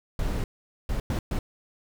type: noise bursts at uneven times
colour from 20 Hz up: brown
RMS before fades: -27 dBFS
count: 4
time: 0.19-0.44 / 0.89-1 / 1.1-1.19 / 1.31-1.39 s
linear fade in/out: 2 ms
effects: none